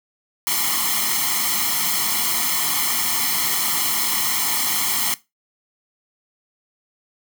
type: noise with comb filter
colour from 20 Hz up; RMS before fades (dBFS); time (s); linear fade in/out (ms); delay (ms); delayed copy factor
white; -21; 0.47-5.14; 0; 0.95; +0.85
effects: noise-tail reverb RT60 0.2 s tail -17 dB re dry + high-pass 200 Hz 12 dB/octave